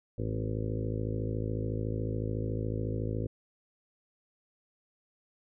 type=harmonic tone with a mistuned harmonic; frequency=53.9 Hz; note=A1; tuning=35 cents flat; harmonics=1 / 2 / 3 / 4 / 5 / 6 / 7 / 8 / 9 / 10; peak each=-39 / -33 / -40 / -45 / -40 / -44 / -41 / -45 / -41 / -47 dBFS; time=0.18-3.27 s; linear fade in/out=5 ms; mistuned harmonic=4; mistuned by=+19 cents; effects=none